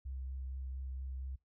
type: tone with vibrato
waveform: sine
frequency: 65.6 Hz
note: C2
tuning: 5 cents sharp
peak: -39 dBFS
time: 0.05-1.36 s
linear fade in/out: 10 ms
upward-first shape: triangle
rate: 4.3 Hz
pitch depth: 19 cents each way
effects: noise-tail reverb RT60 0.2 s tail -24 dB re dry